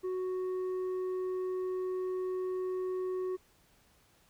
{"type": "tone with tanh clipping", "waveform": "sine", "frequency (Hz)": 370, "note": "F#4", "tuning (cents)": 0, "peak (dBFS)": -33, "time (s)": [0.03, 3.37], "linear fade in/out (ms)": 20, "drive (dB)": 5, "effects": ["pink hiss -66 dBFS RMS until 4.29 s"]}